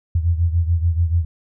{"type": "beating tone pair", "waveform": "sine", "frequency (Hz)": [83, 89.9], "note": ["E2", "F#2"], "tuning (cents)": [12, -49], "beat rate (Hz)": 6.9, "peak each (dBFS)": [-16, -21], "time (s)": [0.15, 1.25], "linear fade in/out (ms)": 5, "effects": []}